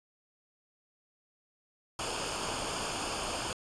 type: noise with comb filter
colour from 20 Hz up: pink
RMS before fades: -35 dBFS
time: 1.99-3.53 s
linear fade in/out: 2 ms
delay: 0.51 ms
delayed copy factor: -0.65
effects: resampled to 22050 Hz